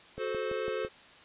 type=chord; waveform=square; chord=F# diminished; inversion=none; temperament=equal with one note detuned; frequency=370 / 434.7 / 523.3 Hz; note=F#4 / A4 / C5; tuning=0 / -21 / 0 cents; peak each=-39 / -35 / -36 dBFS; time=0.17-0.89 s; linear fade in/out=50 ms
type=click train; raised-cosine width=2 ms; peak=-28 dBFS; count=5; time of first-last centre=0.18-0.849 s; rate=5.98 Hz
effects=white hiss -54 dBFS RMS until 1.24 s + resampled to 8000 Hz